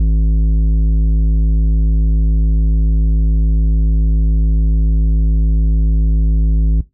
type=tone with tanh clipping; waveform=sine; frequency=53.5 Hz; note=A1; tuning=48 cents flat; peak=-11 dBFS; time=0-6.81 s; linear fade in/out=5 ms; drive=10 dB; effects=noise-tail reverb RT60 0.2 s tail -18 dB re dry